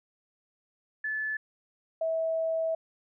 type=tone pair in turn; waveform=sine; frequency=1734 / 649.5 Hz; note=A6 / E5; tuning=-26 / -26 cents; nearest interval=octave + perfect fourth; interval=1700 cents; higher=first; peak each=-29 / -26 dBFS; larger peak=second; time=1.04-1.37 / 2.01-2.75 s; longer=second; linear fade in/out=5 ms; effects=none